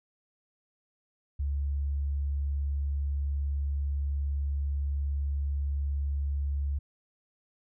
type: tone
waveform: sine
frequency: 70.6 Hz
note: C#2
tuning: 32 cents sharp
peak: -27 dBFS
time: 1.39-6.79 s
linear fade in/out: 10 ms
effects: none